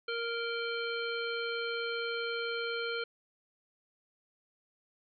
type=harmonic tone with a mistuned harmonic; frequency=466.1 Hz; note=A#4; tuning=in tune; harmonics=1 / 3 / 5 / 7 / 9; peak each=-36 / -37 / -42 / -42 / -44 dBFS; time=0.08-3.04 s; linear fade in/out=5 ms; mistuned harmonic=7; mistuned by=-79 cents; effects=none